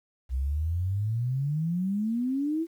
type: exponential sweep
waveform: sine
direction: up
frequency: 61.74 to 337.9 Hz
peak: -25 dBFS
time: 0.29-2.67 s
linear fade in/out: 50 ms
effects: 10-bit